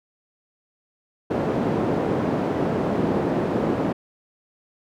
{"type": "band-pass noise", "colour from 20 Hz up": "white", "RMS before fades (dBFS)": -23, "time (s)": [1.3, 3.93], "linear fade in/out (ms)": 10, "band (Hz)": [150, 420], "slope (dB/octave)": 12, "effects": []}